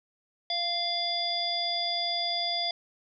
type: harmonic tone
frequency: 693 Hz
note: F5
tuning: 14 cents flat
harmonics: 1 / 3 / 5 / 7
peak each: -33 / -39 / -31 / -31 dBFS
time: 0.5-2.71 s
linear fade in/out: 2 ms
effects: none